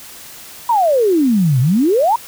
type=exponential two-way sweep; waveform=sine; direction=down then up; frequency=987.8 to 120 to 987.8 Hz; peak=-10 dBFS; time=0.69-2.16 s; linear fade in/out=5 ms; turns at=1.6 s; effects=white hiss -36 dBFS RMS until 2.27 s